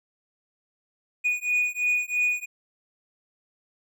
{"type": "beating tone pair", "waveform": "triangle", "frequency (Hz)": [2464, 2467], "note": ["D#7", "D#7"], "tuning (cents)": [-17, -15], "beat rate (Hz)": 3, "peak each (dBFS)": -24, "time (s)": [1.24, 2.46], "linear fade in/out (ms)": 20, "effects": []}